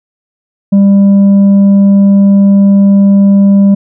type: tone with tanh clipping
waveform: sine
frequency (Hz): 198.4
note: G3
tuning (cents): +21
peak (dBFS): -3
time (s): 0.72-3.75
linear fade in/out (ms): 10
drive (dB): 4
effects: none